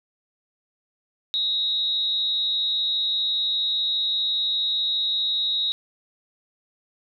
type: tone with amplitude modulation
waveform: sine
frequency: 3799 Hz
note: A#7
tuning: 32 cents sharp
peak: -18 dBFS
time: 1.34-5.72 s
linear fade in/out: 0 ms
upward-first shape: sine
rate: 245 Hz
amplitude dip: 65%
effects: none